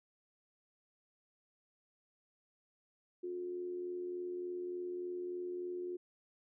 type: tone with amplitude modulation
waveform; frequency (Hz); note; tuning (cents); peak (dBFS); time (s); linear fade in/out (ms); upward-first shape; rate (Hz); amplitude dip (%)
sine; 358; F4; +43; -36; 3.23-5.97; 10; sine; 83.4; 45
effects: none